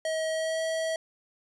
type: tone with pitch glide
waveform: square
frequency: 637 to 645.9 Hz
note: D#5 to E5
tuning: +41 to -35 cents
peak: -28 dBFS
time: 0.05-0.96 s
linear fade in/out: 2 ms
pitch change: +24 cents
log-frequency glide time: 0.3-0.62 s
effects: resampled to 24000 Hz